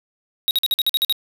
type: tone bursts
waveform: square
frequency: 3800 Hz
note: A#7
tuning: 33 cents sharp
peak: -16 dBFS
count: 9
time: 0.48-1.125 s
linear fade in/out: 0 ms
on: 29 ms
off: 48 ms
effects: none